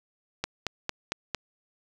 click train, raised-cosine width 0.2 ms, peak -11 dBFS, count 5, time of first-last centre 0.44-1.347 s, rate 4.41 Hz, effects none

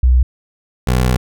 sine / 20% pulse tone pair in turn, 62.5 / 62.5 Hz, B1 / B1, +21 / +21 cents, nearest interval unison, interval 0 cents, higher neither, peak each -7 dBFS, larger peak neither, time 0.03-0.23 / 0.87-1.17 s, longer second, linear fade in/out 5 ms, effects none

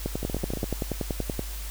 two click trains, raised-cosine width 2 ms, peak -14 / -18 dBFS, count 15 / 7, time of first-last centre 0.06-1.393 / 0.23-0.641 s, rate 10.5 / 14.6 Hz, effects added 50 Hz sine -33 dBFS peak until 1.7 s + white hiss -41 dBFS RMS until 1.7 s

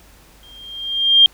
sine tone with exponential growth, 3200 Hz, G7, 35 cents sharp, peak -4 dBFS, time 0.43-1.26 s, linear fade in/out 1 ms, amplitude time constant 180 ms, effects added 50 Hz sine -49 dBFS peak until 1.33 s + pink hiss -49 dBFS RMS until 1.33 s

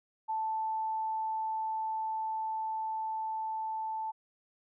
sine tone with level ramp, 880 Hz, A5, in tune, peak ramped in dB -30 to -33 dBFS, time 0.28-4.12 s, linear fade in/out 20 ms, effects none

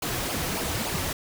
pink noise with flanger, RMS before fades -29 dBFS, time 0.02-1.13 s, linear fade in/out 5 ms, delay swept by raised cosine 0.51 to 5.01 ms, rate 3.5 Hz, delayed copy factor -0.7, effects none

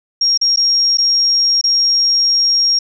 sine tone with dropouts, 5580 Hz, F8, 2 cents flat, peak -10 dBFS, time 0.21-2.79 s, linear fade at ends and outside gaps 5 ms, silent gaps 0.376-0.413 / 0.561-0.572 / 0.973-0.983 / 1.613-1.639 s, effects none

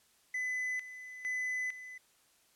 triangle tone with tremolo, 2008 Hz, B6, 28 cents sharp, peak -31 dBFS, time 0.34-1.98 s, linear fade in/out 5 ms, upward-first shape square, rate 1.1 Hz, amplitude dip 75%, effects white hiss -68 dBFS RMS until 2.55 s + low-pass 12000 Hz 12 dB/octave

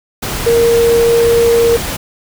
sine tone in noise, 466.2 Hz, A#4, in tune, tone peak -7 dBFS, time 0.46-1.77 s, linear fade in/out 10 ms, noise pink, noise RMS -20 dBFS, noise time 0.22-1.97 s, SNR +10 dB, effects none

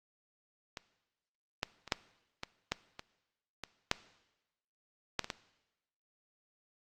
clicks, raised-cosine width 0.2 ms, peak -23 / -14 / -28 / -10 / -20 / -13 / -25 / -22 / -9 / -12 / -23 / -18 dBFS, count 12, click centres 0.772 / 1.631 / 1.877 / 1.922 / 2.434 / 2.72 / 2.994 / 3.637 / 3.914 / 5.193 / 5.244 / 5.302 s, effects noise-tail reverb RT60 1.0 s tail -18 dB re dry + Opus 48 kbps

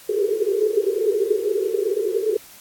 white band-pass noise, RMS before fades -21 dBFS, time 0.09-2.37 s, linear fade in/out 5 ms, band 390 to 440 Hz, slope 96 dB/octave, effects white hiss -45 dBFS RMS until 2.6 s + AAC 64 kbps

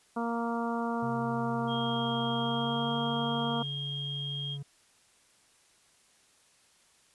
harmonic tone, 233.1 Hz, A#3, in tune, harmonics 1 / 2 / 3 / 4 / 5 / 6, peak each -32 / -37 / -37 / -37 / -39 / -43 dBFS, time 0.16-3.63 s, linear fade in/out 10 ms
triangle tone with pitch glide, 130.81 to 141.01 Hz, C3 to C#3, 0 to +30 cents, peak -34 dBFS, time 1.02-4.63 s, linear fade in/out 10 ms, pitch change +130 cents, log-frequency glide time 2.31-2.91 s
sine tone, 3237 Hz, G#7, 45 cents flat, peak -35 dBFS, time 1.67-4.58 s, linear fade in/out 50 ms
effects white hiss -64 dBFS RMS until 7.14 s + resampled to 24000 Hz

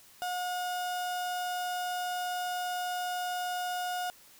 35% pulse tone, 721 Hz, F#5, 45 cents flat, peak -30 dBFS, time 0.22-4.1 s, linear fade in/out 0 ms, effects white hiss -57 dBFS RMS until 4.39 s

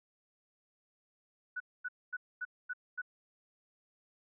sine tone bursts, 1480 Hz, F#6, in tune, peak -35 dBFS, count 6, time 1.56-3.018 s, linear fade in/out 10 ms, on 43 ms, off 240 ms, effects none

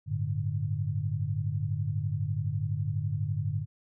sine chord, G suspended second, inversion none, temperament equal, 98 / 110 / 146.83 Hz, G2 / A2 / D3, 0 / 0 / 0 cents, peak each -32 dBFS, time 0.06-3.66 s, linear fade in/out 50 ms, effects none

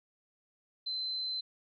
sine tone, 4069 Hz, C8, 49 cents flat, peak -33 dBFS, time 0.86-1.41 s, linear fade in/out 10 ms, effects none

